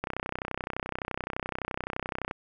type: click train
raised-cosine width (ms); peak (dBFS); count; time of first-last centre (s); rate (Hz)
0.5; -16; 73; 0.04-2.311; 31.7
effects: none